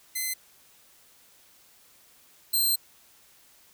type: tone pair in turn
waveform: 5% pulse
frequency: 2048 / 4134 Hz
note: C7 / C8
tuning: -38 / -22 cents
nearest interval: octave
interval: 1216 cents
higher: second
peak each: -18 / -15 dBFS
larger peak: second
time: 0.15-0.34 / 2.53-2.76 s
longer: second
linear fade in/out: 10 ms
effects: white hiss -58 dBFS RMS until 3.73 s